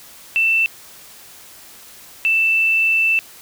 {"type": "tone pair in turn", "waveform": "sine", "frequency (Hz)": [2669, 2658], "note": ["E7", "E7"], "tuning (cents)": [21, 14], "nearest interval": "unison", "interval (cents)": 7, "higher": "first", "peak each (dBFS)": -13, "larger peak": "neither", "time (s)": [[0.36, 0.66], [2.25, 3.19]], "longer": "second", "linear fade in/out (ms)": 0, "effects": ["white hiss -42 dBFS RMS until 3.41 s"]}